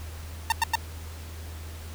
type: tone bursts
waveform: sawtooth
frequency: 908 Hz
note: A#5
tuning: 46 cents flat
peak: -16 dBFS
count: 3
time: 0.5-0.755 s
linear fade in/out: 2 ms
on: 21 ms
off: 96 ms
effects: added 80 Hz sine -37 dBFS peak until 1.94 s + pink hiss -46 dBFS RMS until 1.94 s